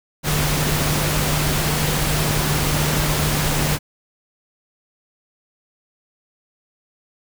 sine tone in noise, 150 Hz, D3, 37 cents sharp, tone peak -22 dBFS, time 0.23-3.79 s, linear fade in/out 50 ms, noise pink, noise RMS -21 dBFS, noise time 0.23-3.79 s, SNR -4 dB, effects none

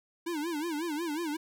square tone with vibrato, 318.3 Hz, D#4, 39 cents sharp, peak -32 dBFS, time 0.26-1.37 s, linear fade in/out 10 ms, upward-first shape sine, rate 5.5 Hz, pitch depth 160 cents each way, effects none

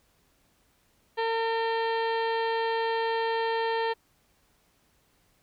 harmonic tone with a mistuned harmonic, 454 Hz, A#4, 46 cents flat, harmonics 1 / 2 / 3 / 4 / 5 / 6 / 7 / 8 / 9 / 10, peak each -28 / -29 / -44 / -35 / -44 / -45 / -41 / -51 / -45 / -52 dBFS, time 1.17-3.94 s, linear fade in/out 20 ms, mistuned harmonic 5, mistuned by +48 cents, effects pink hiss -67 dBFS RMS until 5.42 s

